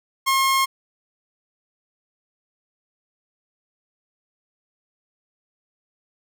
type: tone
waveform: sawtooth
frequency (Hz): 1074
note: C6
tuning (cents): +45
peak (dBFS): -13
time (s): 0.26-0.66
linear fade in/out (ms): 20
effects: none